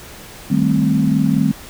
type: chord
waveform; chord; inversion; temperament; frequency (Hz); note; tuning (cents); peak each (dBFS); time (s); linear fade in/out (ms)
sine; A half-diminished seventh; second; equal; 155.56 / 196 / 220 / 261.6; Eb3 / G3 / A3 / C4; 0 / 0 / 0 / 0; -18; 0.5-1.52; 10
effects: pink hiss -37 dBFS RMS until 1.69 s